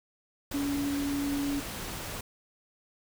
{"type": "tone in noise", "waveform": "sine", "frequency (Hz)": 283.2, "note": "C#4", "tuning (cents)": 37, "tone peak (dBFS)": -28, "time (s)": [0.54, 1.6], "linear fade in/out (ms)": 5, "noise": "pink", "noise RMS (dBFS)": -38, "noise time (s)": [0.51, 2.21], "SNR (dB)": 7, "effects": []}